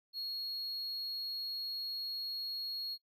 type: tone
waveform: triangle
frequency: 4308 Hz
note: C8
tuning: 50 cents sharp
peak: -36 dBFS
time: 0.13-2.98 s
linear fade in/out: 50 ms
effects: noise-tail reverb RT60 0.1 s tail -20 dB re dry